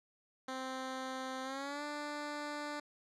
10% pulse tone with pitch glide, 261.1 to 294.8 Hz, C4 to D4, -3 to +7 cents, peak -31 dBFS, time 0.48-2.8 s, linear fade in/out 5 ms, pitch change +210 cents, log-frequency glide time 1.43-1.83 s, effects low-pass 7000 Hz 12 dB/octave

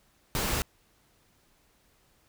pink noise, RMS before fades -29 dBFS, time 0.35-0.62 s, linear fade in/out 0 ms, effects pink hiss -66 dBFS RMS until 2.28 s

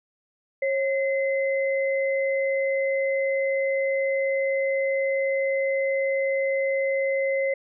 sine tone pair together, 542.9 / 2052 Hz, C#5 / C7, -36 / -34 cents, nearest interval octave + major seventh, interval 2302 cents, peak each -22 / -29 dBFS, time 0.62-7.54 s, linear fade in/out 5 ms, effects none

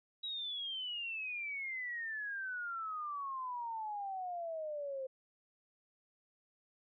sine exponential sweep, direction down, 3874 to 520 Hz, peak -38 dBFS, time 0.23-5.07 s, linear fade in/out 10 ms, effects none

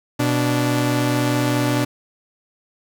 sawtooth tone pair together, 123.7 / 292 Hz, B2 / D4, +3 / -10 cents, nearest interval octave + minor third, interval 1487 cents, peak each -16 dBFS, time 0.19-1.85 s, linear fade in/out 10 ms, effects none

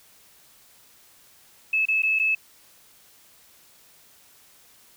sine tone with dropouts, 2602 Hz, E7, 23 cents flat, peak -19 dBFS, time 1.73-2.35 s, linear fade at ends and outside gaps 5 ms, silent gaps 1.855-1.884 / 2.022-2.032 / 2.19-2.196 s, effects white hiss -55 dBFS RMS until 4.96 s

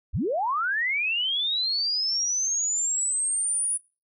sine linear sweep, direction up, 32.7 to 9850 Hz, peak -23 dBFS, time 0.13-3.78 s, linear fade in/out 20 ms, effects noise-tail reverb RT60 0.3 s tail -23 dB re dry

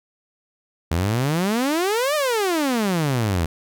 sawtooth exponential two-way sweep, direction up then down, 77.78 to 622.3 to 77.78 Hz, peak -15 dBFS, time 0.91-3.46 s, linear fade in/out 5 ms, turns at 2.15 s, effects none

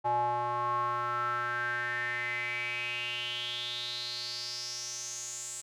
square tone with band-pass filter sweep, 120.7 Hz, B2, 39 cents flat, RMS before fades -34 dBFS, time 0.04-5.62 s, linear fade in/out 20 ms, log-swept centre 810 to 7800 Hz, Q 7.1, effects none

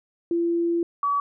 sine tone pair in turn, 340 / 1139.7 Hz, F4 / C#6, -46 / +48 cents, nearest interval octave + major sixth, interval 2094 cents, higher second, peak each -20 dBFS, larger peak neither, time 0.31-0.83 / 1.03-1.2 s, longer first, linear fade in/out 2 ms, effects none

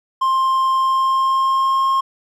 triangle tone with pitch glide, 1055 to 1071.6 Hz, C6 to C6, +14 to +41 cents, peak -12 dBFS, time 0.21-2.01 s, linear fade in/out 10 ms, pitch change +27 cents, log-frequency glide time 0.76-1.9 s, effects none

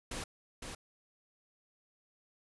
pink noise with echo, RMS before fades -40 dBFS, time 0.11-0.24 s, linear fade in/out 5 ms, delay 510 ms, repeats 1, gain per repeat -4 dB, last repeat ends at 0.75 s, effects resampled to 24000 Hz

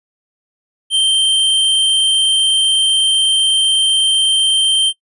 square tone, 3136 Hz, G7, in tune, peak -11 dBFS, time 0.9-4.93 s, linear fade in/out 50 ms, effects noise-tail reverb RT60 0.1 s tail -20 dB re dry + resampled to 24000 Hz

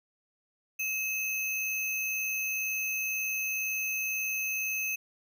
sine tone with sample-and-hold, 2579 Hz, E7, 39 cents flat, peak -29 dBFS, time 0.79-4.96 s, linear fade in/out 10 ms, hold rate 8820 Hz, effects none

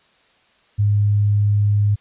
sine tone, 103.1 Hz, G#2, 12 cents flat, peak -13 dBFS, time 0.78-1.96 s, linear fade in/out 20 ms, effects white hiss -57 dBFS RMS until 2 s + resampled to 8000 Hz

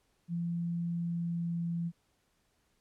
sine tone with pitch glide, 170.7 to 169.52 Hz, F3 to E3, -39 to +49 cents, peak -31 dBFS, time 0.28-1.92 s, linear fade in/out 50 ms, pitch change -12 cents, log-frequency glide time 0.87-1.71 s, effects pink hiss -74 dBFS RMS until 2.8 s + low-pass 12000 Hz 12 dB/octave

